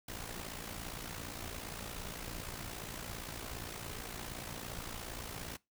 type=noise with amplitude modulation; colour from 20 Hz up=pink; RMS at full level=-41 dBFS; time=0.08-5.57 s; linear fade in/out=5 ms; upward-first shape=sine; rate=57.4 Hz; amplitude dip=65%; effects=noise-tail reverb RT60 0.2 s tail -21 dB re dry